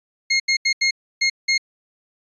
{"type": "tone bursts at uneven times", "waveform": "25% pulse", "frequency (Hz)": 2145, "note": "C7", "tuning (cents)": 42, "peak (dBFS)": -12, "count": 6, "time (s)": [[0.3, 0.4], [0.48, 0.57], [0.65, 0.73], [0.81, 0.91], [1.21, 1.3], [1.48, 1.58]], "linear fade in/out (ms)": 10, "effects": ["resampled to 22050 Hz"]}